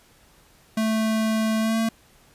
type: tone with pitch glide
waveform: square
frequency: 220 to 224.8 Hz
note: A3 to A3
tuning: 0 to +37 cents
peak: -21 dBFS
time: 0.77-1.89 s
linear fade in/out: 5 ms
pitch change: +37 cents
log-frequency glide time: 1.6-1.77 s
effects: pink hiss -56 dBFS RMS until 2.34 s + resampled to 32000 Hz